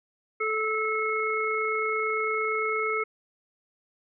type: harmonic tone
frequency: 435.6 Hz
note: A4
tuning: 17 cents flat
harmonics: 1 / 3 / 5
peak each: -29 / -29 / -29 dBFS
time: 0.4-3.04 s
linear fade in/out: 10 ms
effects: none